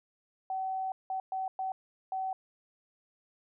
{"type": "tone bursts at uneven times", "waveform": "sine", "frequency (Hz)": 760, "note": "F#5", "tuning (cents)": 46, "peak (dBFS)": -31, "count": 5, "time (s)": [[0.5, 0.92], [1.1, 1.2], [1.32, 1.48], [1.59, 1.72], [2.12, 2.33]], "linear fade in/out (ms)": 2, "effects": []}